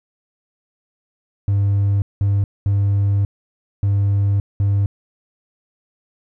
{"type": "tone bursts at uneven times", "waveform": "triangle", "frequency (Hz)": 100, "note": "G2", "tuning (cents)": 35, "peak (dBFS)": -11, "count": 5, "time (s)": [[1.48, 2.02], [2.21, 2.44], [2.66, 3.25], [3.83, 4.4], [4.6, 4.86]], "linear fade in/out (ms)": 0, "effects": ["tanh soft clip ceiling -8 dBFS"]}